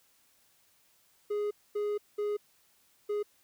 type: tone bursts at uneven times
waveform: triangle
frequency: 415.3 Hz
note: G#4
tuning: in tune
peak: -27 dBFS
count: 4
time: 1.3-1.51 / 1.75-1.98 / 2.18-2.37 / 3.09-3.23 s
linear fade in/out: 10 ms
effects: white hiss -67 dBFS RMS until 3.43 s